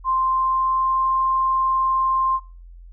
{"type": "tone with pitch glide", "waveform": "sine", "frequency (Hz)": [1046.5, 1053.2], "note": ["C6", "C6"], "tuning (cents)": [0, 11], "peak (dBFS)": -17, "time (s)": [0.04, 2.4], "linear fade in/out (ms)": 50, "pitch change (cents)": 11, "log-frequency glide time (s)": [0.29, 1.14], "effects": ["noise-tail reverb RT60 0.4 s tail -23 dB re dry", "added 43 Hz sine -39 dBFS peak until 2.92 s"]}